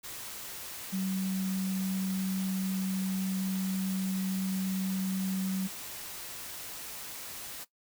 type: tone in noise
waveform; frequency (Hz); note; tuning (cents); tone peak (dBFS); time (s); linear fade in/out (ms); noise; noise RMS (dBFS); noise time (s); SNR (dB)
sine; 189.9; F#3; +45; -29; 0.92-5.68; 20; white; -42; 0.03-7.65; +10
effects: noise-tail reverb RT60 0.1 s tail -17 dB re dry